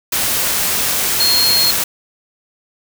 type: tone in noise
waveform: sine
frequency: 4254 Hz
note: C8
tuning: 28 cents sharp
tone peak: -12 dBFS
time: 1.2-1.71 s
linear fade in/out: 5 ms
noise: white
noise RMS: -17 dBFS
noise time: 0.12-1.84 s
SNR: +2 dB
effects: none